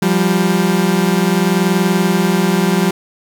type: tone pair together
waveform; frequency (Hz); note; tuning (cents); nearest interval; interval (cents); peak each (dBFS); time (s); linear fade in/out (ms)
30% pulse; 175.37 / 196; F3 / G3; +7 / 0; major second; 193; -12; 0.02-2.91; 5
effects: none